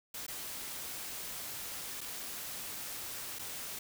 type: noise with dropouts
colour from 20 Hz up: white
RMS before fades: -42 dBFS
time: 0.14-3.79 s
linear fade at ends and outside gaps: 5 ms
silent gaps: 0.266-0.28 / 2.008-2.012 / 3.388-3.392 s
effects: none